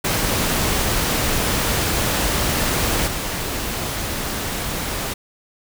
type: noise with level steps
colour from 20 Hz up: pink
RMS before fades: -20 / -25 dBFS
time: 0.04-5.14 s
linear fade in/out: 10 ms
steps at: 3.06 s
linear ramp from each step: 20 ms
effects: none